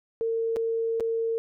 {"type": "tone with dropouts", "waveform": "sine", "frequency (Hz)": 454.9, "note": "A#4", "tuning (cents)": -42, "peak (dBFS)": -24, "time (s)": [0.21, 1.38], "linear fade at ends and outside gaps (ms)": 0, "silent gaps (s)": [[0.561, 0.567], [0.999, 1.006]], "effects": []}